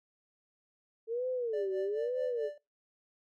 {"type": "tone with vibrato", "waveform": "sine", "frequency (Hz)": 440, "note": "A4", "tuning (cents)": 0, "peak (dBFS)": -31, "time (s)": [1.07, 2.5], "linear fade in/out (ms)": 50, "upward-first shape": "sine", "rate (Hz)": 1.1, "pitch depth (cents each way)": 260}
{"type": "tone with tremolo", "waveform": "triangle", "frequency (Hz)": 587.3, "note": "D5", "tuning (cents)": 0, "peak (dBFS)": -33, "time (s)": [1.53, 2.58], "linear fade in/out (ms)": 5, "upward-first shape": "sine", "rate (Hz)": 4.6, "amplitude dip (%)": 85}
{"effects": ["noise-tail reverb RT60 0.3 s tail -26 dB re dry"]}